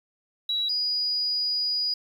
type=tone pair in turn; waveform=triangle; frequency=3897 / 4910 Hz; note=B7 / D#8; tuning=-24 / -24 cents; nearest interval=major third; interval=400 cents; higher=second; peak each=-20 dBFS; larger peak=neither; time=0.49-0.69 / 0.69-1.94 s; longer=second; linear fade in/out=5 ms; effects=tanh soft clip ceiling -22 dBFS + 9-bit